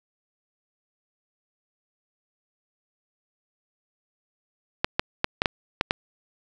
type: clicks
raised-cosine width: 0.3 ms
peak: -4 dBFS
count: 7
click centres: 4.845 / 4.995 / 5.244 / 5.419 / 5.458 / 5.811 / 5.909 s
effects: none